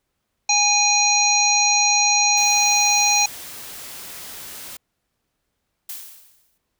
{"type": "harmonic tone", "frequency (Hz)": 822, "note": "G#5", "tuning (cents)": -18, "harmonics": [1, 3, 5, 7, 8], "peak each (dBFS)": [-21, -21, -21, -21, -21], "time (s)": [0.49, 3.26], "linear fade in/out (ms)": 5}
{"type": "noise", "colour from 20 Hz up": "white", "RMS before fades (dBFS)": -36, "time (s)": [2.37, 4.77], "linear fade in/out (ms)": 5}
{"type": "noise with exponential decay", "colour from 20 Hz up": "blue", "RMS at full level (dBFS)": -30, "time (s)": [5.89, 6.58], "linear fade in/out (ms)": 5, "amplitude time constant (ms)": 150}
{"effects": ["pink hiss -75 dBFS RMS until 6.79 s"]}